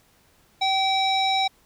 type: tone with low-pass filter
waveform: square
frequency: 770 Hz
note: G5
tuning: 31 cents flat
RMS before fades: -22 dBFS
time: 0.61-1.48 s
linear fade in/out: 10 ms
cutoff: 4400 Hz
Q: 8.4
effects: pink hiss -60 dBFS RMS until 1.65 s